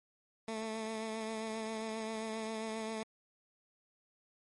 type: tone with vibrato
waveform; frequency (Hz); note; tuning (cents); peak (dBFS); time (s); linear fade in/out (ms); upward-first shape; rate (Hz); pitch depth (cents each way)
15% pulse; 220.9; A3; +7; -31; 0.48-3.03; 2; triangle; 7.5; 30
effects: MP3 48 kbps